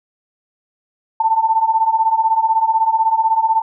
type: beating tone pair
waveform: sine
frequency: 880 / 896 Hz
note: A5 / A5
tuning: 0 / +31 cents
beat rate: 16 Hz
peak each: -17 / -14 dBFS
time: 1.2-3.62 s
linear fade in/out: 5 ms
effects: none